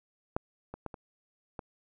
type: clicks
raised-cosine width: 1 ms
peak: -15 / -26 / -22 / -28 / -24 dBFS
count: 5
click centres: 0.365 / 0.74 / 0.863 / 0.942 / 1.592 s
effects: none